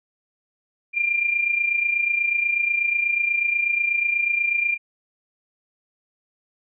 sine tone with amplitude modulation, 2390 Hz, D7, 30 cents sharp, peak -16 dBFS, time 0.93-4.78 s, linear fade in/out 50 ms, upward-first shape sine, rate 28.2 Hz, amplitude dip 65%, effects none

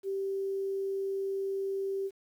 sine tone, 390 Hz, G4, 9 cents flat, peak -30 dBFS, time 0.03-2.11 s, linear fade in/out 50 ms, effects 10-bit

